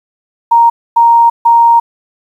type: tone bursts at uneven times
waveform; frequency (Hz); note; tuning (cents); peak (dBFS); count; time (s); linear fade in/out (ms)
sine; 932.3; A#5; 0; -3; 3; 0.51-0.7 / 0.96-1.3 / 1.45-1.8; 10
effects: 7-bit